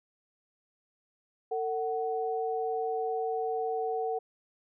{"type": "tone pair together", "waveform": "sine", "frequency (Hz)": [450.6, 747], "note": ["A4", "F#5"], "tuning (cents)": [41, 16], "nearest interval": "major sixth", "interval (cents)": 875, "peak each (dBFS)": [-31, -32], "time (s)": [1.51, 4.19], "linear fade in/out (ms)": 10, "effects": []}